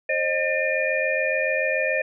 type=tone cluster; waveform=sine; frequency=531 / 618 / 1799 / 2427 Hz; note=C5 / D#5 / A6 / D#7; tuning=+25 / -12 / +38 / -44 cents; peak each=-26 dBFS; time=0.09-2.02 s; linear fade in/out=5 ms; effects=none